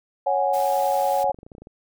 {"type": "chord", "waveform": "sine", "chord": "C# suspended fourth", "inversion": "none", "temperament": "equal", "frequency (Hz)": [554.4, 740, 830.6], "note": ["C#5", "F#5", "G#5"], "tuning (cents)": [0, 0, 0], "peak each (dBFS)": -23, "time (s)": [0.26, 1.32], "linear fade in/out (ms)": 10}
{"type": "noise", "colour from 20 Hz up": "white", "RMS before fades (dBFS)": -39, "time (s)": [0.53, 1.24], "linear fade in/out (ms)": 10}
{"type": "clicks", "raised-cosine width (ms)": 2, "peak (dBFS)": -29, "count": 11, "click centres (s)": [1.243, 1.296, 1.345, 1.388, 1.431, 1.465, 1.518, 1.551, 1.582, 1.62, 1.671]}
{"effects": []}